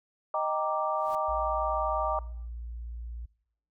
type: chord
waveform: sine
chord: Eb major seventh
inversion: none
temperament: equal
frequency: 622.3 / 784 / 932.3 / 1174.7 Hz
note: Eb5 / G5 / Bb5 / D6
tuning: 0 / 0 / 0 / 0 cents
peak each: -31 / -33 / -33 / -31 dBFS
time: 0.34-2.19 s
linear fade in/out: 2 ms
type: noise with exponential growth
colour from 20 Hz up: pink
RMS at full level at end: -47 dBFS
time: 0.88-1.15 s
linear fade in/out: 1 ms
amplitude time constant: 57 ms
type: tone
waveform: sine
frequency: 58.27 Hz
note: A#1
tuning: in tune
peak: -36 dBFS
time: 1.28-3.26 s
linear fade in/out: 10 ms
effects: noise-tail reverb RT60 0.7 s tail -22 dB re dry